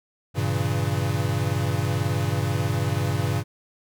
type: chord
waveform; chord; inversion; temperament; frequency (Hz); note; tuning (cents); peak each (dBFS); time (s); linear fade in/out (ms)
square; G diminished seventh; none; equal; 98 / 116.54 / 138.59 / 164.81; G2 / Bb2 / Db3 / Fb3; 0 / 0 / 0 / 0; -27 / -28 / -28 / -33; 0.34-3.44; 50
effects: none